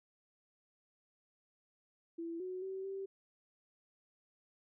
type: tone with pitch steps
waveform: sine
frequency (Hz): 334 / 368.8 / 382 / 388.6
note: E4 / F#4 / G4 / G4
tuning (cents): +23 / -6 / -45 / -15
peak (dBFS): -39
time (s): 2.18-3.06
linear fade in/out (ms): 10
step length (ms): 220
effects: none